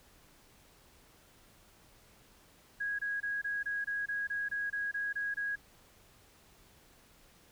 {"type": "tone bursts", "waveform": "sine", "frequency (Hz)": 1651, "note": "G#6", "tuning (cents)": -11, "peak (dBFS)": -32, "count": 13, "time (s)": [2.8, 5.558], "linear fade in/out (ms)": 10, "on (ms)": 190, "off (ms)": 24, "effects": ["pink hiss -62 dBFS RMS until 7.51 s"]}